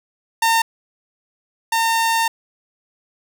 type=tone pair in turn; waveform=sawtooth; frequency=910 / 910 Hz; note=A#5 / A#5; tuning=-42 / -42 cents; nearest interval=unison; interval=0 cents; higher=neither; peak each=-10 / -12 dBFS; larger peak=first; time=0.42-0.62 / 1.72-2.28 s; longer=second; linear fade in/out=5 ms; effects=none